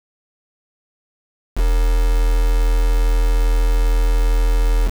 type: tone with quantisation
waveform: sine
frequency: 41.2 Hz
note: E1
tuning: in tune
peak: -12 dBFS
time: 1.55-4.91 s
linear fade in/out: 50 ms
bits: 4
effects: none